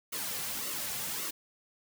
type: noise with flanger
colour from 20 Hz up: white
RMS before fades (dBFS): -36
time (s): 0.12-1.31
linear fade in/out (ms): 10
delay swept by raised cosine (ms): 1.2 to 3.2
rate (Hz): 1.8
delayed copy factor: -0.65
effects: none